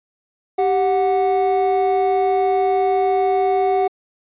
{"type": "tone pair together", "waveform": "triangle", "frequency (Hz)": [390, 736.2], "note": ["G4", "F#5"], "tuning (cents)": [-9, -9], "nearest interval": "major seventh", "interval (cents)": 1100, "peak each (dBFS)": -15, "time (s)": [0.58, 3.88], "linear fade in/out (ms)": 10, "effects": ["tanh soft clip ceiling -6 dBFS", "resampled to 8000 Hz"]}